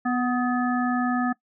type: harmonic tone with a mistuned harmonic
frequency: 246.9 Hz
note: B3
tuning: in tune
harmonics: 1 / 3 / 5 / 7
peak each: -23 / -28 / -30 / -31 dBFS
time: 0.05-1.33 s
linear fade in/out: 10 ms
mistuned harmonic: 5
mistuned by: +31 cents
effects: noise-tail reverb RT60 0.1 s tail -21 dB re dry